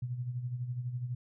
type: tone with tremolo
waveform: sine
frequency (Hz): 123.47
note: B2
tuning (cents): 0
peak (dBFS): -31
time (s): 0.02-1.15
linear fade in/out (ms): 5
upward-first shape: sine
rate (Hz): 12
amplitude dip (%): 60
effects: none